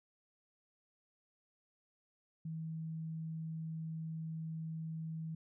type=tone; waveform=sine; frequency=160.7 Hz; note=E3; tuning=44 cents flat; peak=-39 dBFS; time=2.45-5.35 s; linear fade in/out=5 ms; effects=none